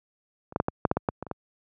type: clicks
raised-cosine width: 1 ms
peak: -27 / -11 / -8 / -10 / -6 / -8 / -10 / -9 / -19 / -26 / -16 dBFS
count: 11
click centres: 0.524 / 0.561 / 0.601 / 0.684 / 0.852 / 0.914 / 0.97 / 1.088 / 1.226 / 1.267 / 1.313 s
effects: high-pass 80 Hz 12 dB/octave